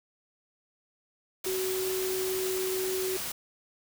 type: tone in noise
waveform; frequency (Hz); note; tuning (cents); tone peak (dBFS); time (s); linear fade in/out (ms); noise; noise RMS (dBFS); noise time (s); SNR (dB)
sine; 375; F#4; +23; -29; 1.46-3.17; 5; white; -35; 1.44-3.32; +3
effects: none